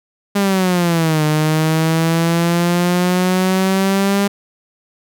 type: exponential two-way sweep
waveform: sawtooth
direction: down then up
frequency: 203.1 to 152.1 to 201.1 Hz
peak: -9 dBFS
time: 0.35-4.28 s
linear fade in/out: 10 ms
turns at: 1.24 s
effects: none